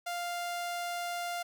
sawtooth tone, 698.5 Hz, F5, in tune, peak -30 dBFS, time 0.06-1.43 s, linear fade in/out 10 ms, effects none

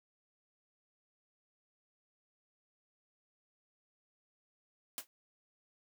white noise with exponential decay, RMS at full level -36 dBFS, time 4.98-5.07 s, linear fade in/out 0 ms, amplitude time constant 18 ms, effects high-pass 200 Hz 12 dB/octave

